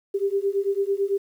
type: beating tone pair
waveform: sine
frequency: 392 / 401 Hz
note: G4 / G4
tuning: 0 / +39 cents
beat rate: 9 Hz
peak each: -24 dBFS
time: 0.14-1.18 s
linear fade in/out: 10 ms
effects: 9-bit